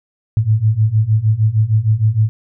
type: beating tone pair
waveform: sine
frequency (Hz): 105.6 / 112.1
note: G#2 / A2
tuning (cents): +29 / +33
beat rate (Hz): 6.5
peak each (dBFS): -15 / -13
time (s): 0.37-2.29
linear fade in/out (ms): 0
effects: none